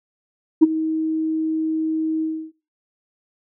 sine tone with ADSR envelope, 317.2 Hz, D#4, 33 cents sharp, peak -3 dBFS, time 0.61-2.52 s, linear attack 21 ms, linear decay 23 ms, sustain -16 dB, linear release 300 ms, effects noise-tail reverb RT60 0.4 s tail -21 dB re dry + tanh soft clip ceiling -3 dBFS

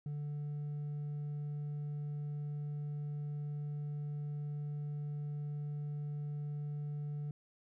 sine tone with hard clipping, 146.83 Hz, D3, in tune, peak -38 dBFS, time 0.06-7.31 s, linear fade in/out 2 ms, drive 2 dB, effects none

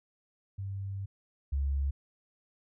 sine tone pair in turn, 98 / 69.3 Hz, G2 / C#2, 0 / 0 cents, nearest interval tritone, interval 600 cents, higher first, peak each -34 / -27 dBFS, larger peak second, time 0.58-1.06 / 1.52-1.91 s, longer first, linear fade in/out 10 ms, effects none

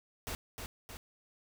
pink noise with echo, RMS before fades -39 dBFS, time 0.27-0.35 s, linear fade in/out 0 ms, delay 310 ms, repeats 2, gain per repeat -4 dB, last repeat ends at 0.97 s, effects none

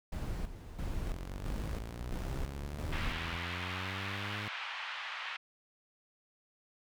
brown noise with tremolo, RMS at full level -37 dBFS, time 0.12-3.36 s, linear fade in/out 5 ms, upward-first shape square, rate 1.5 Hz, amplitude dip 65%
sawtooth linear sweep, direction up, 42.23 to 105.6 Hz, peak -36 dBFS, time 1.06-4.48 s, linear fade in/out 0 ms
white band-pass noise, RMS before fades -41 dBFS, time 2.92-5.37 s, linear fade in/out 10 ms, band 860 to 3000 Hz, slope 24 dB/octave
effects none

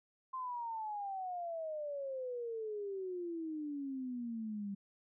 sine exponential sweep, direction down, 1052 to 196 Hz, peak -38 dBFS, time 0.33-4.75 s, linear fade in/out 10 ms, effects none

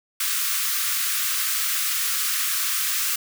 white high-pass noise, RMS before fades -24 dBFS, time 0.2-3.16 s, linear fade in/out 5 ms, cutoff 1100 Hz, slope 96 dB/octave, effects none

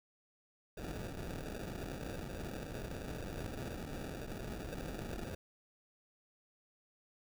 pink noise with sample-and-hold, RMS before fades -43 dBFS, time 0.77-5.35 s, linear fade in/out 5 ms, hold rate 1050 Hz, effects none

